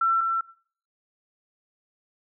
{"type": "tone pair in turn", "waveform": "sine", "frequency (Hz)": [1345, 1345], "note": ["E6", "E6"], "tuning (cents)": [34, 34], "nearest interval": "unison", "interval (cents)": 0, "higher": "neither", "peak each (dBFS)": [-19, -22], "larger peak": "first", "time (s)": [[0.01, 0.21], [0.21, 0.41]], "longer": "neither", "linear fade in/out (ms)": 5, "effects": ["noise-tail reverb RT60 0.5 s tail -21 dB re dry"]}